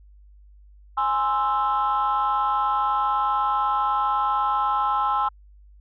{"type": "chord", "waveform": "sine", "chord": "Ab augmented", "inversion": "none", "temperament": "equal", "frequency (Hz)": [830.6, 1046.5, 1318.5], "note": ["Ab5", "C6", "E6"], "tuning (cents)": [0, 0, 0], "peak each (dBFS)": -23, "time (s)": [0.97, 5.29], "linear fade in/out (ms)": 10, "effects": ["tanh soft clip ceiling -14 dBFS", "added 50 Hz sine -47 dBFS peak until 5.8 s"]}